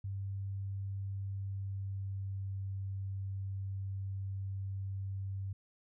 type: tone with pitch glide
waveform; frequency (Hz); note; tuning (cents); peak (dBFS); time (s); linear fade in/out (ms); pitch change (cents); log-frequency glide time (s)
sine; 98 to 97.15; G2 to G2; 0 to -15; -36; 0.04-5.53; 5; -15; 1.26-2.58
effects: none